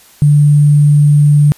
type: tone with sample-and-hold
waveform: sine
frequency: 146.83 Hz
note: D3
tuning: in tune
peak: -4 dBFS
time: 0.22-1.52 s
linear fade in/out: 0 ms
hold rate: 8820 Hz
effects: white hiss -43 dBFS RMS until 1.57 s + resampled to 32000 Hz